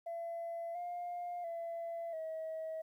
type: tone with pitch steps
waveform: sine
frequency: 675 / 705 / 673 / 640 Hz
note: E5 / F5 / E5 / D#5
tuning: +41 / +16 / +36 / +49 cents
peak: -37 dBFS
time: 0.06-2.82 s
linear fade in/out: 10 ms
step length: 690 ms
effects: tanh soft clip ceiling -36 dBFS + 12-bit